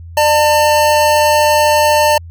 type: tone pair together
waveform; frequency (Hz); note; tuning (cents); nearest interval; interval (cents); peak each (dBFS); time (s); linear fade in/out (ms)
square; 599.3 / 898; D5 / A5; +35 / +35; perfect fifth; 700; -12; 0.17-2.18; 5
effects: added 84 Hz sine -29 dBFS peak until 2.3 s